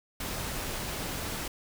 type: noise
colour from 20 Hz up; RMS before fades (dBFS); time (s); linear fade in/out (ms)
pink; -35; 0.2-1.48; 5
effects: none

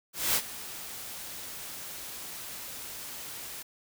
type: noise with ADSR envelope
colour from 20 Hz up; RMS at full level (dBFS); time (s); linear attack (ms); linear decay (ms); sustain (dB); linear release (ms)
white; -25; 0.13-3.63; 220; 63; -16; 11
effects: none

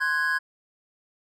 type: tone cluster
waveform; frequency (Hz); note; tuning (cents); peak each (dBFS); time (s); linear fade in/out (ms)
triangle; 1046 / 1498 / 1655; C6 / F#6 / G#6; -1 / +21 / -6; -29 / -27 / -22; 0-0.39; 20
effects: none

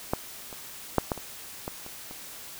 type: clicks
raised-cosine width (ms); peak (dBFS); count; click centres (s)
1; -10 / -27 / -6 / -12 / -24 / -18 / -28 / -28; 8; 0.135 / 0.528 / 0.983 / 1.118 / 1.177 / 1.679 / 1.864 / 2.111
effects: white hiss -43 dBFS RMS until 2.59 s

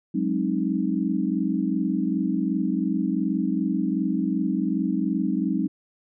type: chord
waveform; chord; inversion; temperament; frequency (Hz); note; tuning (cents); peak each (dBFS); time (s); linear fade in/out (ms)
sine; Ab dominant seventh; third; equal with one note detuned; 185 / 207.7 / 266.2 / 311.1; Gb3 / Ab3 / C4 / Eb4; 0 / 0 / +30 / 0; -27; 0.14-5.68; 10
effects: none

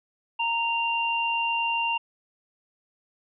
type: tone pair together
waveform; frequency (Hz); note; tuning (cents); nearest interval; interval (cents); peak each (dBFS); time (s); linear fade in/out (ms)
sine; 927.7 / 2780; A#5 / F7; -9 / -9; octave + perfect fifth; 1900; -26 / -26; 0.39-1.98; 10
effects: none

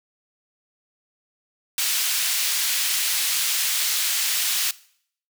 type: high-pass noise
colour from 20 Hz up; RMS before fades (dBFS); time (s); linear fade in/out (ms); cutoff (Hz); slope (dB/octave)
pink; -23; 1.78-4.71; 2; 2800; 12
effects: noise-tail reverb RT60 0.6 s tail -20 dB re dry

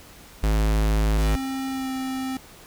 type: tone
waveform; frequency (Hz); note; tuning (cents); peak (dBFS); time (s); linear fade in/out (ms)
square; 53.2; G#1; +42; -19; 0.43-1.36; 5
type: tone with pitch glide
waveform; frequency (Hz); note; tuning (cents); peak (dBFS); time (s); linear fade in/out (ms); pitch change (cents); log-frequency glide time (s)
square; 266.4 to 262.4; C4 to C4; +31 to +5; -27; 1.18-2.37; 2; -26; 1.69-1.92
effects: pink hiss -47 dBFS RMS until 2.66 s

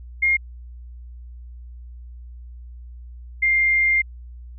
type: tone pair in turn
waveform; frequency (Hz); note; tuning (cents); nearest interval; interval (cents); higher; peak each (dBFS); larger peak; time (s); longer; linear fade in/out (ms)
sine; 2131 / 2107; C7 / C7; +31 / +12; unison; 19; first; -15; neither; 0.22-0.37 / 3.42-4.02; second; 10
effects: added 60 Hz sine -36 dBFS peak until 4.58 s

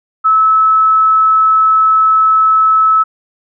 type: tone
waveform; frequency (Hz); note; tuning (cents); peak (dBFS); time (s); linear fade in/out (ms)
sine; 1300; E6; -24; -6; 0.24-3.04; 20
effects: none

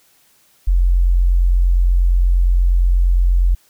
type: tone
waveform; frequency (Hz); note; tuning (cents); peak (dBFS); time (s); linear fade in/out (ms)
sine; 44.26; F1; +24; -10; 0.67-3.55; 10
effects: white hiss -55 dBFS RMS until 3.69 s

